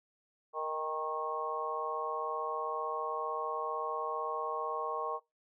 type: harmonic tone with a mistuned harmonic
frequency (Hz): 155.56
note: D#3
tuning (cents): 0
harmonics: 3 / 4 / 5 / 6 / 7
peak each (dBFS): -39 / -41 / -41 / -43 / -37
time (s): 0.53-5.2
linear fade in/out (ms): 50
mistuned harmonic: 5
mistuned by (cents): +25
effects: noise-tail reverb RT60 0.2 s tail -21 dB re dry